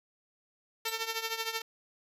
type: tone with tremolo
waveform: 5% pulse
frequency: 450.5 Hz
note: A4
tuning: 41 cents sharp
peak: -18 dBFS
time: 0.85-1.62 s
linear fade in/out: 5 ms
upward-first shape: triangle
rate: 13 Hz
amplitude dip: 80%
type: tone with exponential decay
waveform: 10% pulse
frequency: 3969 Hz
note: B7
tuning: 8 cents sharp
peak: -23 dBFS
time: 0.88-0.99 s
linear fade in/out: 1 ms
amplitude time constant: 23 ms
effects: resampled to 32000 Hz